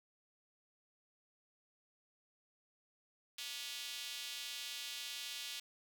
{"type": "tone with high-pass filter", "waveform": "square", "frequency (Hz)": 130.81, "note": "C3", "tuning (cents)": 0, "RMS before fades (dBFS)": -45, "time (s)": [3.38, 5.6], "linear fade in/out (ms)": 5, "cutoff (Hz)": 3300, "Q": 1.9, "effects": []}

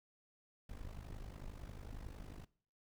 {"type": "noise with amplitude modulation", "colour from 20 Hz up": "brown", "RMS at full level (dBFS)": -45, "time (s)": [0.69, 2.45], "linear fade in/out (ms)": 5, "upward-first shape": "sine", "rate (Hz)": 51, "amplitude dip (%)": 80, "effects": ["noise-tail reverb RT60 0.5 s tail -21 dB re dry"]}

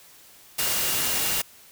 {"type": "tone in noise", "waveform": "sine", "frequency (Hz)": 2822, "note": "F7", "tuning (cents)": 17, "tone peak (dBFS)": -36, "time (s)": [0.58, 1.42], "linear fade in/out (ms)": 10, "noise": "white", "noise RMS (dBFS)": -25, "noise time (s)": [0.58, 1.42], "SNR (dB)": -14, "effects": ["white hiss -51 dBFS RMS until 1.71 s"]}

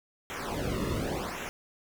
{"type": "noise with flanger", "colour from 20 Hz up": "brown", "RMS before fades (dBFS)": -33, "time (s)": [0.3, 1.49], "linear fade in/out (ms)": 0, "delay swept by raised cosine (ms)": [0.21, 1.31], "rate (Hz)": 0.9, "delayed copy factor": -1, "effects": []}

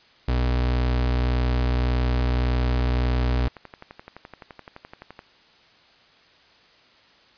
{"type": "tone", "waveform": "35% pulse", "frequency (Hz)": 61.74, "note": "B1", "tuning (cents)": 0, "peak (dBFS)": -18, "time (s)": [0.28, 3.48], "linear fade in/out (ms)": 5}
{"type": "click train", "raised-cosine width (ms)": 0.5, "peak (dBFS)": -24, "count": 36, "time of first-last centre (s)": [2.2, 5.191], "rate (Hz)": 11.7}
{"effects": ["white hiss -55 dBFS RMS until 7.37 s", "resampled to 11025 Hz"]}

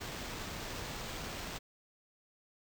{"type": "noise with sample-and-hold", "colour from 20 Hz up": "pink", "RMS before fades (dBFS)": -42, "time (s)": [0, 1.59], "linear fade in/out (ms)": 20, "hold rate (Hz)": 11025, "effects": []}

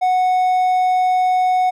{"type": "tone", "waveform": "triangle", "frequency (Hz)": 737, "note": "F#5", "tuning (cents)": -7, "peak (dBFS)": -11, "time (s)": [0.01, 1.71], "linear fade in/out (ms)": 20, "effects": []}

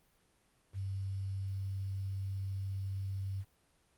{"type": "tone with quantisation", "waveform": "sine", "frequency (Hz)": 97, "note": "G2", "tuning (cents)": -18, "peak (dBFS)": -35, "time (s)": [0.73, 3.45], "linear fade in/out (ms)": 50, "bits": 10, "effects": ["pink hiss -71 dBFS RMS until 3.97 s", "Opus 32 kbps"]}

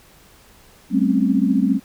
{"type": "tone cluster", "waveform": "sine", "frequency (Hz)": [191.4, 215.9, 258.5, 273.3], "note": ["G3", "A3", "C4", "C#4"], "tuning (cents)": [-41, -33, -21, -24], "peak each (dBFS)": -20, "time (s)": [0.9, 1.8], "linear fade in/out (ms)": 50, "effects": ["pink hiss -50 dBFS RMS until 1.84 s"]}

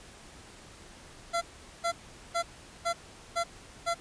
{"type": "tone bursts", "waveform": "25% pulse", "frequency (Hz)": 681, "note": "F5", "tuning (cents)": -44, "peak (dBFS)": -23, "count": 6, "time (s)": [1.33, 3.946], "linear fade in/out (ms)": 20, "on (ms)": 86, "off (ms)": 420, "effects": ["pink hiss -51 dBFS RMS until 4 s", "resampled to 22050 Hz"]}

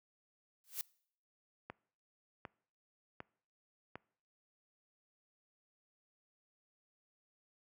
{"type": "noise with exponential growth", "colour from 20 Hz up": "blue", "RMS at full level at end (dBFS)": -35, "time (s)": [0.64, 0.81], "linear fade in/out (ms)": 1, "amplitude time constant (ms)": 35}
{"type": "click train", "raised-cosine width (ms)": 0.5, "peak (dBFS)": -29, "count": 4, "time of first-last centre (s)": [1.7, 3.956], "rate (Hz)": 1.33}
{"effects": ["noise-tail reverb RT60 0.6 s tail -24 dB re dry", "high-pass 80 Hz 12 dB/octave"]}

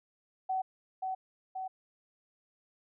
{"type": "tone with echo", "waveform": "sine", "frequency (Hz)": 755, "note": "F#5", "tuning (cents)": 35, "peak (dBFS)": -29, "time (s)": [0.49, 0.62], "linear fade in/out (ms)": 10, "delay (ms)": 530, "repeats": 2, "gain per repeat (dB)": -3, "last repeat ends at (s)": 1.68, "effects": []}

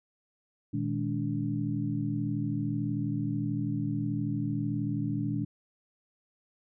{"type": "tone cluster", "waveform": "sine", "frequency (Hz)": [117.6, 156, 209.1, 288.6], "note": ["A#2", "D#3", "G#3", "D4"], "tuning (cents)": [16, 5, 12, -30], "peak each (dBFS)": [-33, -34, -35, -33], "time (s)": [0.73, 5.45], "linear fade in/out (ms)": 10, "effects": []}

